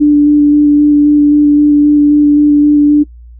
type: tone with vibrato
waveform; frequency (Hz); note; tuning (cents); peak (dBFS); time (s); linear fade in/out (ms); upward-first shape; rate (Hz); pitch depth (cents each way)
sine; 293.8; D4; +1; -3; 0-3.04; 20; square; 3.8; 9
effects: noise-tail reverb RT60 0.1 s tail -23 dB re dry + added 59 Hz sine -31 dBFS peak until 3.39 s